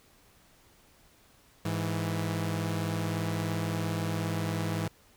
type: tone pair together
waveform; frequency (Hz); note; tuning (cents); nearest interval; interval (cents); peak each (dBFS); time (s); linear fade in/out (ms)
sawtooth; 103.66 / 164.2; G#2 / E3; -3 / -6; minor sixth; 797; -28; 1.65-4.88; 5
effects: pink hiss -61 dBFS RMS until 5.16 s